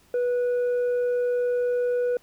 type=tone with tanh clipping; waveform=sine; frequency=489.8 Hz; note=B4; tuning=14 cents flat; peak=-22 dBFS; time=0.14-2.17 s; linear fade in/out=2 ms; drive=3 dB; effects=pink hiss -59 dBFS RMS until 2.22 s